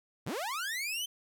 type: linear sweep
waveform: sawtooth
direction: up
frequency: 82.41 to 3121 Hz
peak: -30 dBFS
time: 0.26-1.06 s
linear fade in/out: 10 ms
effects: 12-bit